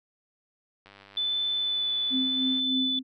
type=click train; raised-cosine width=0.3 ms; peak=-34 dBFS; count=173; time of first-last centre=0.86-2.592 s; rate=99.3 Hz
type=tone with vibrato; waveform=sine; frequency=3500 Hz; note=A7; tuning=10 cents flat; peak=-25 dBFS; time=1.17-2.99 s; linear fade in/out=2 ms; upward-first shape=sine; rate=0.91 Hz; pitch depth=9 cents each way
type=tone with tremolo; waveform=sine; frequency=260 Hz; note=C4; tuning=11 cents flat; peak=-25 dBFS; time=2.1-3.03 s; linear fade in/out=50 ms; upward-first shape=sine; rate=3.3 Hz; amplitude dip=60%
effects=none